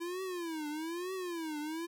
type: tone with vibrato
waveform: square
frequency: 335.3 Hz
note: E4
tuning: 30 cents sharp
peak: -37 dBFS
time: 0-1.87 s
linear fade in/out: 20 ms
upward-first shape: triangle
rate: 1.1 Hz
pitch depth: 230 cents each way
effects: none